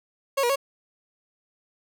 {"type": "tone with pitch steps", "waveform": "30% pulse", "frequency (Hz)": [549, 479.6, 552], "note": ["C#5", "A#4", "C#5"], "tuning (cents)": [-17, 49, -7], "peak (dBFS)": -18, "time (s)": [0.37, 0.559], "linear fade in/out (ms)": 10, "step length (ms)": 63, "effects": []}